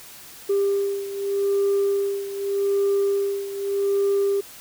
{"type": "beating tone pair", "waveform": "sine", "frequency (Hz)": [397.9, 398.73], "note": ["G4", "G4"], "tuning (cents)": [26, 29], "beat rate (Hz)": 0.83, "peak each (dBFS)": [-20, -24], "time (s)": [0.49, 4.41], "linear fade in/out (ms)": 10, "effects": ["tanh soft clip ceiling -15 dBFS", "white hiss -43 dBFS RMS until 4.6 s"]}